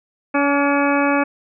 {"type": "harmonic tone with a mistuned harmonic", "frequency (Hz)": 283.2, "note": "C#4", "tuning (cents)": 37, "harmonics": [1, 2, 3, 4, 5, 6, 8, 9], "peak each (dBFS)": [-18, -21, -23, -24, -25, -26, -27, -28], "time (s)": [0.34, 1.24], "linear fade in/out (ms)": 10, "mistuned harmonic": 4, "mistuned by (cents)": 20, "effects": []}